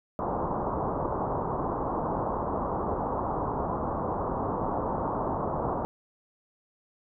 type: low-pass noise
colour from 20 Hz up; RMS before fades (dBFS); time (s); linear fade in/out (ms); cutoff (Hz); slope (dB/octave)
white; -30; 0.19-5.85; 0; 1100; 48
effects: none